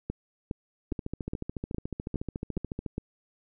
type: two click trains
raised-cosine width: 3 ms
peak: -18 / -20 dBFS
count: 8 / 28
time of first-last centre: 0.1-2.981 / 0.92-2.862 s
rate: 2.43 / 13.9 Hz
effects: none